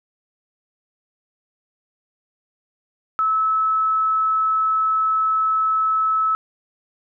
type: tone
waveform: sine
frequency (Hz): 1300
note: E6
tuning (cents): -24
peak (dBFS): -16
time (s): 3.19-6.35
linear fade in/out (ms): 0
effects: none